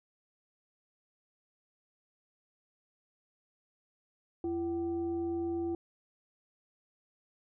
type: tone with frequency modulation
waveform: sine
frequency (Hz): 338.6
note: E4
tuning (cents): +46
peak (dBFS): -31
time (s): 4.44-5.75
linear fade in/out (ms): 2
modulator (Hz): 423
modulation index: 0.38
effects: none